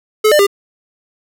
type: tone with pitch steps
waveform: square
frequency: 430 / 598 / 400.5 Hz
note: A4 / D5 / G4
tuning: -40 / +31 / +37 cents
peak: -8 dBFS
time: 0.24-0.468 s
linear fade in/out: 10 ms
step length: 76 ms
effects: none